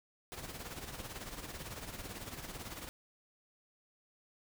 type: noise with tremolo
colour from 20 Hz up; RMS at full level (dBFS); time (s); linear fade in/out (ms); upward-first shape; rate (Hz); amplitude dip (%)
pink; -43; 0.32-2.89; 0; sine; 18; 60
effects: none